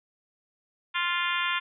harmonic tone, 349.2 Hz, F4, in tune, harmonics 3 / 4 / 5 / 6 / 7 / 8 / 9 / 10, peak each -31 / -32 / -33 / -34 / -34 / -35 / -36 / -36 dBFS, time 0.94-1.6 s, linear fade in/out 20 ms, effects none

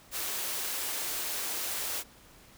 white high-pass noise, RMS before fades -34 dBFS, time 0.11-2.04 s, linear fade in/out 50 ms, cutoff 290 Hz, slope 24 dB/octave, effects pink hiss -56 dBFS RMS until 2.57 s

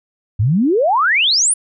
sine exponential sweep, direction up, 94.3 to 10250 Hz, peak -11 dBFS, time 0.39-1.54 s, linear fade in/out 10 ms, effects none

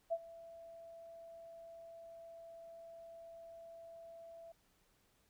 sine tone with ADSR envelope, 667 Hz, E5, 20 cents sharp, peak -31 dBFS, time 0.1-4.52 s, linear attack 27 ms, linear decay 49 ms, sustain -20 dB, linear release 4 ms, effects pink hiss -74 dBFS RMS until 5.29 s

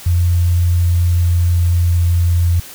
sine tone with pitch glide, 87.2 to 86.25 Hz, F2 to F2, -2 to -21 cents, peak -10 dBFS, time 0.06-2.6 s, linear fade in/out 5 ms, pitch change -19 cents, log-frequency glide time 0.17-2.39 s, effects white hiss -35 dBFS RMS until 2.74 s

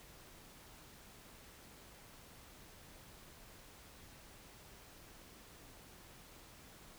silence, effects pink hiss -58 dBFS RMS until 6.98 s

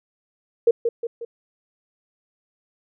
sine tone with echo, 466.2 Hz, A#4, in tune, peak -11 dBFS, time 0.67-0.71 s, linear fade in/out 5 ms, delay 180 ms, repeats 3, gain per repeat -6 dB, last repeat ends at 1.25 s, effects none

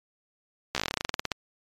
slowing click train, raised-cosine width 0.2 ms, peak -9 dBFS, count 18, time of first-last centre 0.75-1.318 s, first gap 14 ms, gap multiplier 1.1, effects MP3 96 kbps

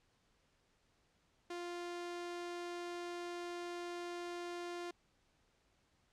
sawtooth tone, 349.2 Hz, F4, in tune, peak -38 dBFS, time 1.5-4.91 s, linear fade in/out 5 ms, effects pink hiss -75 dBFS RMS until 6.12 s + low-pass 7000 Hz 12 dB/octave

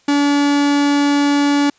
45% pulse tone, 286.7 Hz, D4, 42 cents flat, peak -12 dBFS, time 0.08-1.7 s, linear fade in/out 5 ms, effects white hiss -55 dBFS RMS until 1.78 s + resampled to 16000 Hz

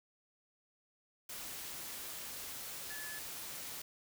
sine tone in noise, 1720 Hz, A6, 40 cents flat, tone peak -46 dBFS, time 2.9-3.19 s, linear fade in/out 5 ms, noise white, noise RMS -45 dBFS, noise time 1.29-3.82 s, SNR -4 dB, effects none

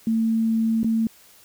sine tone with dropouts, 224.6 Hz, A3, 36 cents sharp, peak -18 dBFS, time 0.07-1.07 s, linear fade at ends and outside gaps 2 ms, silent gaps 0.832-0.844 s, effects white hiss -52 dBFS RMS until 1.44 s

